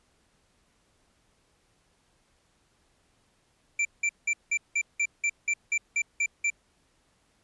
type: tone bursts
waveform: square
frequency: 2349 Hz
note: D7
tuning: in tune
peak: -24 dBFS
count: 12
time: 3.79-6.502 s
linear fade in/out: 5 ms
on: 61 ms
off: 180 ms
effects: pink hiss -68 dBFS RMS until 7.43 s + resampled to 24000 Hz